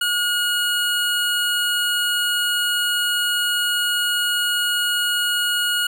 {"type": "tone pair together", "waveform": "square", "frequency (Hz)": [1435, 2900], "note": ["F6", "F#7"], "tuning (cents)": [47, -35], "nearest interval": "octave", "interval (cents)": 1218, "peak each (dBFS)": -22, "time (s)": [0.01, 5.87], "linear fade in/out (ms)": 5, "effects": []}